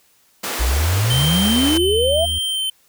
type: high-pass noise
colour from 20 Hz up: pink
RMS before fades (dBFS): -25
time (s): 0.43-1.78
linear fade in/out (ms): 10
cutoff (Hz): 360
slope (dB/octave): 12
type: exponential sweep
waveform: sine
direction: up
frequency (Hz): 55 to 698.5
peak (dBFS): -15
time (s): 0.59-2.26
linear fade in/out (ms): 20
type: tone with vibrato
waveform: square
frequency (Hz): 3100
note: G7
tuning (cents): -20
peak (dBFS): -20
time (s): 1.1-2.7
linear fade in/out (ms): 5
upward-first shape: sine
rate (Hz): 0.99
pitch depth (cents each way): 23
type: tone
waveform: triangle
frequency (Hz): 77.78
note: D#2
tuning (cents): 0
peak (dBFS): -22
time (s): 1.12-2.39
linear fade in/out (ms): 10
effects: white hiss -57 dBFS RMS until 2.88 s